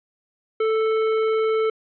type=tone with hard clipping; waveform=sine; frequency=440.5 Hz; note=A4; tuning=2 cents sharp; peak=-20 dBFS; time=0.6-1.7 s; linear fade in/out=5 ms; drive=11 dB; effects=resampled to 11025 Hz